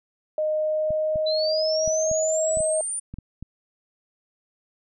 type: tone with pitch glide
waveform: sine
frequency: 617 to 631.4 Hz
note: D#5 to D#5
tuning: -15 to +25 cents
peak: -21 dBFS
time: 0.38-2.81 s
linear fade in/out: 2 ms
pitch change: +40 cents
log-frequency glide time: 0.54-2.2 s
type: clicks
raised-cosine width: 5 ms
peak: -23 dBFS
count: 9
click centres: 0.906 / 1.158 / 1.877 / 2.114 / 2.572 / 2.605 / 3.14 / 3.186 / 3.426 s
type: linear sweep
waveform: sine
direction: up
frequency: 3951 to 9310 Hz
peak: -26 dBFS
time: 1.26-3 s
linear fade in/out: 10 ms
effects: none